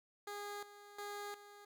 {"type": "tone with tremolo", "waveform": "15% pulse", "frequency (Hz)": 409.8, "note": "G#4", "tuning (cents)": -23, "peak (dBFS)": -37, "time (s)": [0.27, 1.65], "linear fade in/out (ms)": 5, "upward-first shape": "square", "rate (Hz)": 1.4, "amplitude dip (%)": 75, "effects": []}